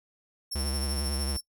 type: tone with tremolo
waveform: 25% pulse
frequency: 5420 Hz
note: E8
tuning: 47 cents sharp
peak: -26 dBFS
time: 0.51-1.41 s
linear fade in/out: 10 ms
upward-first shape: triangle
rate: 13 Hz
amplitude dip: 60%
type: tone with vibrato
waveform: square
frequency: 69.6 Hz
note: C#2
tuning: 8 cents sharp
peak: -30 dBFS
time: 0.55-1.37 s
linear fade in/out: 5 ms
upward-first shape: triangle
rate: 11 Hz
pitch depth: 100 cents each way
effects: noise-tail reverb RT60 0.1 s tail -23 dB re dry